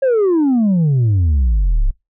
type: exponential sweep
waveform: sine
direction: down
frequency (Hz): 554.4 to 30.87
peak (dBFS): -8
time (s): 0.02-1.91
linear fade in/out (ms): 10
effects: noise-tail reverb RT60 0.2 s tail -26 dB re dry + tanh soft clip ceiling -10 dBFS